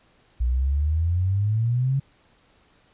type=exponential sweep; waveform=sine; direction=up; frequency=58.6 to 139.4 Hz; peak=-19 dBFS; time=0.4-2 s; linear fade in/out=10 ms; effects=pink hiss -60 dBFS RMS until 2.93 s + resampled to 8000 Hz